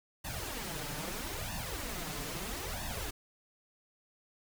pink noise with flanger, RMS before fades -39 dBFS, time 0.24-3.11 s, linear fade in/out 10 ms, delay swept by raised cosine 1.1 to 6.9 ms, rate 0.77 Hz, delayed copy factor +0.95, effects none

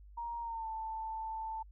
sine tone with pitch glide, 938 to 885.4 Hz, A#5 to A5, +11 to +11 cents, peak -37 dBFS, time 0.17-1.63 s, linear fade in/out 10 ms, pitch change -100 cents, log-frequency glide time 0.41-0.68 s, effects added 50 Hz sine -52 dBFS peak until 1.71 s

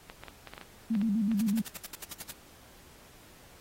clicks, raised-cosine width 0.3 ms, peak -27 dBFS, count 10, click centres 0.099 / 0.236 / 0.283 / 0.473 / 0.536 / 0.579 / 0.613 / 0.952 / 1.015 / 1.316 s
sine tone with vibrato, 212.5 Hz, G#3, 40 cents sharp, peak -25 dBFS, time 0.9-1.62 s, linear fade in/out 10 ms, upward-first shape square, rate 7.9 Hz, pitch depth 110 cents each way
white noise bursts, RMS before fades -39 dBFS, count 11, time 1.39-2.314 s, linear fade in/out 5 ms, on 24 ms, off 66 ms
effects pink hiss -56 dBFS RMS until 3.6 s + AAC 48 kbps

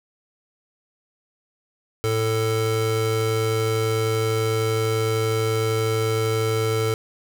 square tone pair together, 110.9 / 443.6 Hz, A2 / A4, +14 / +14 cents, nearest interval 2 octaves, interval 2400 cents, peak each -24 / -23 dBFS, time 2.04-6.94 s, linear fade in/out 0 ms, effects none

